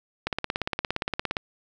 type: click train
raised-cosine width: 0.3 ms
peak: -10 dBFS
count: 20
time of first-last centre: 0.27-1.368 s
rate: 17.3 Hz
effects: none

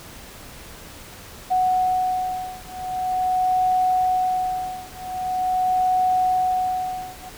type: beating tone pair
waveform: sine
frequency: 739 / 739.44 Hz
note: F#5 / F#5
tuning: -2 / -1 cents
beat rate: 0.44 Hz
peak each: -22 dBFS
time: 1.5-7.3 s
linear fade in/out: 20 ms
effects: pink hiss -41 dBFS RMS until 7.37 s

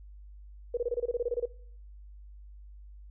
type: tone bursts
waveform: sine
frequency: 479.8 Hz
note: A#4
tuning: 50 cents sharp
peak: -26 dBFS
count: 13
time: 0.74-1.456 s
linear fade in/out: 5 ms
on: 32 ms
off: 25 ms
effects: noise-tail reverb RT60 0.6 s tail -22 dB re dry + added 50 Hz sine -46 dBFS peak until 3.1 s

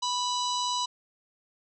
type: harmonic tone with a mistuned harmonic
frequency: 987.8 Hz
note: B5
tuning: in tune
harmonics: 1 / 3 / 4 / 5 / 6 / 7 / 8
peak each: -29 / -37 / -32 / -40 / -38 / -45 / -43 dBFS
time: 0.02-0.86 s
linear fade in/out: 10 ms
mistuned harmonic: 7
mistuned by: -37 cents
effects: none

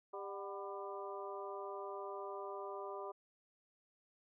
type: harmonic tone with a mistuned harmonic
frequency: 199.2 Hz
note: G3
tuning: 28 cents sharp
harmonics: 2 / 3 / 4 / 5 / 6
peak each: -46 / -49 / -51 / -49 / -51 dBFS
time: 0.13-3.12 s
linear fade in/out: 10 ms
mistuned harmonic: 4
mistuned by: -89 cents
effects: none

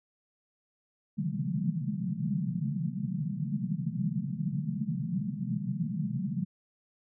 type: band-pass noise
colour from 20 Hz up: pink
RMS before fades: -32 dBFS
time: 1.17-6.45 s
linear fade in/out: 20 ms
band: 130 to 220 Hz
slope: 96 dB/octave
effects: none

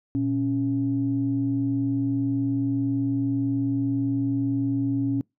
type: tone pair together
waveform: sine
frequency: 118.51 / 276.7 Hz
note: A#2 / C#4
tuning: +29 / -3 cents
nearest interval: octave + minor third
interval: 1468 cents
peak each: -27 / -22 dBFS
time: 0.15-5.21 s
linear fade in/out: 0 ms
effects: noise-tail reverb RT60 0.2 s tail -26 dB re dry + tanh soft clip ceiling -14 dBFS

